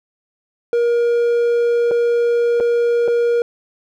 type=tone with dropouts; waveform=triangle; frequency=473.4 Hz; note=A#4; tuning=27 cents sharp; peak=-11 dBFS; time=0.73-3.42 s; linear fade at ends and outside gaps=1 ms; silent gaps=1.911-1.915 / 2.601-2.606 / 3.078-3.082 s; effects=none